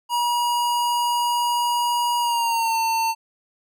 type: tone with pitch glide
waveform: square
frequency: 959 to 900 Hz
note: A#5 to A5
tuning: +49 to +39 cents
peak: -20 dBFS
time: 0.09-3.15 s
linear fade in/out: 50 ms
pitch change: -110 cents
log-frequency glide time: 2.19-2.77 s
effects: none